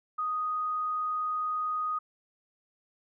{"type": "tone", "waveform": "sine", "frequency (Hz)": 1244.5, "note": "D#6", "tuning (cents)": 0, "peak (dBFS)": -28, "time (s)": [0.18, 1.99], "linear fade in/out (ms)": 10, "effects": []}